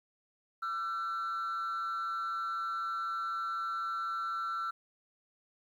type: tone with frequency modulation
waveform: sine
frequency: 1346 Hz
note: E6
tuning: 36 cents sharp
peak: -30 dBFS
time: 0.62-4.71 s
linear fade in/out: 10 ms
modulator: 164 Hz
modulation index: 0.45
effects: tanh soft clip ceiling -32 dBFS + 11-bit